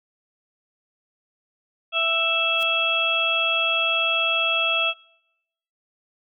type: harmonic tone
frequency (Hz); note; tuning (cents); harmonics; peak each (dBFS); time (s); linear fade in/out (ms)
661; E5; +5; 1 / 2 / 4 / 5; -28 / -27 / -22 / -24; 1.92-4.94; 50
type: noise with exponential growth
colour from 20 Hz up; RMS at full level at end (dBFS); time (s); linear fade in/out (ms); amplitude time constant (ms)
white; -36; 2.54-2.63; 0; 18
effects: noise-tail reverb RT60 0.9 s tail -26 dB re dry